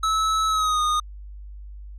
square tone with pitch glide, 1300 to 1231.3 Hz, E6 to D#6, -24 to -18 cents, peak -20 dBFS, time 0.03-1 s, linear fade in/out 5 ms, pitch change -94 cents, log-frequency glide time 0.48-0.81 s, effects added 50 Hz sine -36 dBFS peak until 1.98 s + low-pass 8000 Hz 12 dB/octave

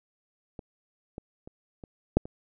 clicks, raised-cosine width 2 ms, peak -26 / -24 / -30 / -29 / -6 / -26 dBFS, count 6, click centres 0.592 / 1.181 / 1.475 / 1.838 / 2.17 / 2.255 s, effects none

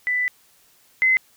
sine tone pair in turn, 1989 / 2050 Hz, B6 / C7, +12 / -36 cents, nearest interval minor second, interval 52 cents, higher second, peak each -19 / -14 dBFS, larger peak second, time 0.07-0.28 / 1.02-1.17 s, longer first, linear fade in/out 0 ms, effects white hiss -57 dBFS RMS until 1.36 s

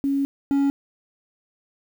sine / triangle tone pair in turn, 277.2 / 278.8 Hz, C#4 / C#4, 0 / +10 cents, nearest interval unison, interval 10 cents, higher second, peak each -19 / -15 dBFS, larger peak second, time 0.04-0.25 / 0.51-0.7 s, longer first, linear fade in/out 0 ms, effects 8-bit

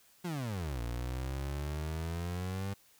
30% pulse exponential two-way sweep, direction down then up, 185 to 57.7 to 99.7 Hz, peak -32 dBFS, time 0.24-2.74 s, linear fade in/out 10 ms, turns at 0.81 s, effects white hiss -64 dBFS RMS until 2.99 s

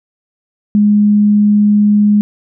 sine tone, 207.7 Hz, G#3, in tune, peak -6 dBFS, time 0.75-2.21 s, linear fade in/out 0 ms, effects none

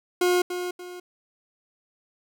40% pulse tone with echo, 358.5 Hz, F4, 45 cents sharp, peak -18 dBFS, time 0.21-0.42 s, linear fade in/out 5 ms, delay 290 ms, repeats 2, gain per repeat -9 dB, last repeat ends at 1 s, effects none

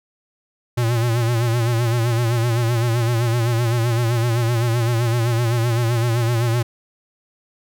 square tone with vibrato, 117.6 Hz, A#2, 16 cents sharp, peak -17 dBFS, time 0.77-6.63 s, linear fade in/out 10 ms, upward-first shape sine, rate 7.8 Hz, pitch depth 74 cents each way, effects none

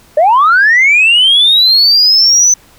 sine linear sweep, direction up, 571 to 6100 Hz, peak -3 dBFS, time 0.17-2.54 s, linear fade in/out 5 ms, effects tanh soft clip ceiling -1 dBFS + pink hiss -44 dBFS RMS until 2.78 s

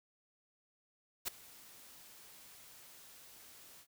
white noise with ADSR envelope, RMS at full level -35 dBFS, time 1.25-3.87 s, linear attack 28 ms, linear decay 8 ms, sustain -22 dB, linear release 72 ms, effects none

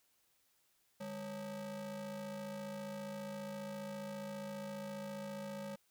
square ring-modulated tone, 175.3 Hz, F3, 7 cents sharp, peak -40 dBFS, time 1-5.76 s, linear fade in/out 10 ms, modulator 378 Hz, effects white hiss -75 dBFS RMS until 5.9 s

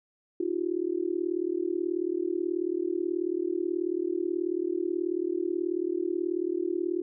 sine tone with amplitude modulation, 350 Hz, F4, 4 cents sharp, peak -22 dBFS, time 0.4-7.02 s, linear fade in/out 5 ms, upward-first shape sine, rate 38.4 Hz, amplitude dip 100%, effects none

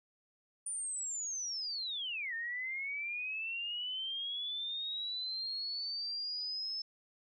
sine linear two-way sweep, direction down then up, 9397 to 1807 to 5260 Hz, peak -36 dBFS, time 0.66-6.82 s, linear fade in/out 5 ms, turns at 2.34 s, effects none

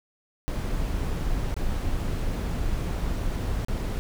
brown noise with dropouts, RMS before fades -27 dBFS, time 0.48-3.99 s, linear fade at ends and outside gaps 0 ms, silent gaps 1.542-1.565 / 3.648-3.684 s, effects none

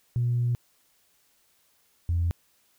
sine tone pair in turn, 120.7 / 85.35 Hz, B2 / F2, -39 / -39 cents, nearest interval tritone, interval 600 cents, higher first, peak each -21 dBFS, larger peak neither, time 0.16-0.55 / 2.09-2.31 s, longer first, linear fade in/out 0 ms, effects tanh soft clip ceiling -18 dBFS + white hiss -66 dBFS RMS until 2.78 s

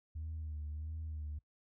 sine tone with vibrato, 77.2 Hz, D#2, 13 cents flat, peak -38 dBFS, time 0.15-1.39 s, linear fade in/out 10 ms, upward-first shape sine, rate 1.5 Hz, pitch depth 54 cents each way, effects noise-tail reverb RT60 0.1 s tail -22 dB re dry + tanh soft clip ceiling -36 dBFS

